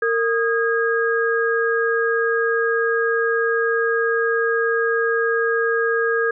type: tone cluster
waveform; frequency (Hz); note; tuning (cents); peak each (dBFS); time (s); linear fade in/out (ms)
sine; 459.2 / 1243 / 1635; A#4 / D#6 / G#6; -26 / -2 / -28; -19 / -26 / -21; 0.02-6.31; 5
effects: none